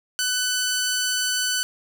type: tone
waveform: 10% pulse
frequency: 1498 Hz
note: F#6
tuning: 21 cents sharp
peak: -13 dBFS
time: 0.19-1.63 s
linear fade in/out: 0 ms
effects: none